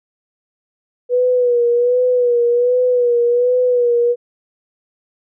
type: tone with vibrato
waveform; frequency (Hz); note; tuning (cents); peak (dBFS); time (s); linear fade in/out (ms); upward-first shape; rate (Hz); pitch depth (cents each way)
sine; 488.1; B4; -20; -11; 1.09-4.16; 50; sine; 1.3; 47
effects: none